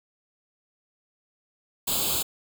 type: noise with comb filter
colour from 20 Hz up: white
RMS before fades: -26 dBFS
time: 1.87-2.23 s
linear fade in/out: 10 ms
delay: 0.26 ms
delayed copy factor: +0.9
effects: none